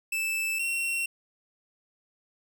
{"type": "tone pair in turn", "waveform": "45% pulse", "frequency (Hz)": [2637, 2725], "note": ["E7", "F7"], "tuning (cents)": [0, -43], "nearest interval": "minor second", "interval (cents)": 57, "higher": "second", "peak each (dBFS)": -27, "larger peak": "neither", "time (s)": [[0.12, 0.59], [0.59, 1.06]], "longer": "neither", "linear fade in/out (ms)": 5, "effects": []}